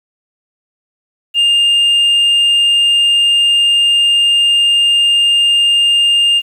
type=tone; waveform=sine; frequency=2811 Hz; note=F7; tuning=11 cents sharp; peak=-5 dBFS; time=1.34-6.42 s; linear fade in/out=50 ms; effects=tanh soft clip ceiling -7 dBFS + 7-bit